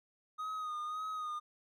triangle tone with vibrato, 1244.5 Hz, D#6, in tune, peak -35 dBFS, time 0.38-1.4 s, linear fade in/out 20 ms, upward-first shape sine, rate 1.8 Hz, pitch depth 40 cents each way, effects none

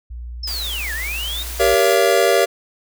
sine tone, 59.6 Hz, A#1, 39 cents sharp, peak -28 dBFS, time 0.1-1.75 s, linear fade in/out 10 ms
sine linear two-way sweep, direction down then up, 5330 to 1661.2 to 3786 Hz, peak -24 dBFS, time 0.43-1.43 s, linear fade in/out 5 ms, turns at 0.93 s
white high-pass noise, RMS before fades -31 dBFS, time 0.47-1.95 s, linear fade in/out 5 ms, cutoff 220 Hz, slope 12 dB/octave
square chord, G diminished seventh, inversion none, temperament just, 392 / 470.4 / 564.5 / 677.4 Hz, G4 / Bb4 / Db5 / Fb5, 0 / +16 / +31 / +47 cents, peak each -19 dBFS, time 1.59-2.46 s, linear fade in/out 20 ms
effects none

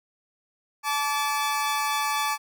sawtooth tone pair together, 866 / 1156 Hz, A5 / D6, -28 / -28 cents, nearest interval perfect fourth, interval 500 cents, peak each -23 dBFS, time 0.83-2.38 s, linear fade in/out 50 ms, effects none

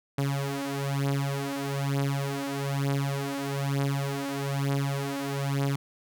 sawtooth beating tone pair, 138.59 / 139.69 Hz, C#3 / C#3, 0 / +14 cents, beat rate 1.1 Hz, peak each -26 dBFS, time 0.18-5.76 s, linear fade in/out 5 ms, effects none

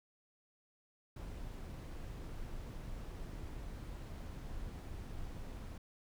brown noise, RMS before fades -45 dBFS, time 1.16-5.78 s, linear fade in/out 5 ms, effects none

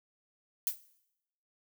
violet noise with exponential decay, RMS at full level -26 dBFS, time 0.67-0.79 s, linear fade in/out 1 ms, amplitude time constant 26 ms, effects noise-tail reverb RT60 0.8 s tail -18 dB re dry

